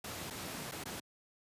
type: noise with dropouts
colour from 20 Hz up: pink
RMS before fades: -42 dBFS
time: 0.04-1 s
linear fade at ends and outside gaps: 5 ms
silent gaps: 0.302-0.306 / 0.714-0.719 / 0.839-0.855 s
effects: high-pass 100 Hz 12 dB/octave + resampled to 32000 Hz